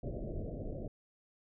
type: low-pass noise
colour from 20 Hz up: pink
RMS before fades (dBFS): -40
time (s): 0.03-0.88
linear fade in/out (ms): 5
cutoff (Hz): 670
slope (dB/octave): 96
effects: none